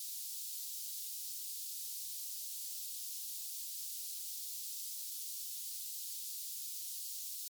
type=high-pass noise; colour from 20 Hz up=white; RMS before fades=-43 dBFS; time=0-7.48 s; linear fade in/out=2 ms; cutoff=4000 Hz; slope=24 dB/octave; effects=MP3 96 kbps